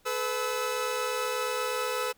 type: tone cluster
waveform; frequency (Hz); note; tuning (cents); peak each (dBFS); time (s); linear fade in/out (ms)
sawtooth; 431.3 / 499.6 / 1299; A4 / B4 / E6; -35 / +20 / -26; -31 / -27 / -30; 0.05-2.13; 20
effects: pink hiss -64 dBFS RMS until 2.17 s